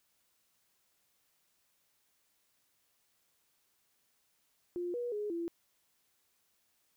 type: tone with pitch steps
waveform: sine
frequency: 352 / 483 / 417.4 / 338.5 Hz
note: F4 / B4 / G#4 / E4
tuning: +14 / -39 / +9 / +46 cents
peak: -34 dBFS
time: 4.76-5.48 s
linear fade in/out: 0 ms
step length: 180 ms
effects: white hiss -75 dBFS RMS until 6.96 s